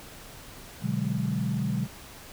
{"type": "chord", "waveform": "sine", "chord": "G# half-diminished seventh", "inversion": "first", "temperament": "equal", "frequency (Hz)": [123.47, 146.83, 185, 207.7], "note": ["B2", "D3", "F#3", "G#3"], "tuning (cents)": [0, 0, 0, 0], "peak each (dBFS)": -31, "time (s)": [0.81, 1.88], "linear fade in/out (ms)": 50, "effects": ["pink hiss -46 dBFS RMS until 2.32 s"]}